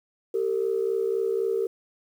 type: tone pair together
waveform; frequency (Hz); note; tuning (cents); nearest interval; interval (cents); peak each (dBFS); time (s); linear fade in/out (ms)
sine; 390 / 453.9; G4 / A#4; -9 / -46; minor third; 263; -25; 0.34-1.67; 5
effects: tanh soft clip ceiling -15 dBFS + 9-bit